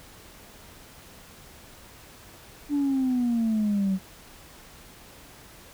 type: exponential sweep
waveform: sine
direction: down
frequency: 293.7 to 187.1 Hz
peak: -20 dBFS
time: 2.69-3.99 s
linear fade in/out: 50 ms
effects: tanh soft clip ceiling -19 dBFS + pink hiss -49 dBFS RMS until 5.73 s